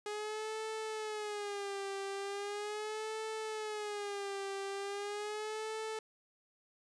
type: tone with vibrato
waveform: sawtooth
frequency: 415.3 Hz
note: G#4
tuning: in tune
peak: -34 dBFS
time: 0.06-5.99 s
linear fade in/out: 2 ms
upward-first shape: sine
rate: 0.39 Hz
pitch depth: 96 cents each way
effects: resampled to 22050 Hz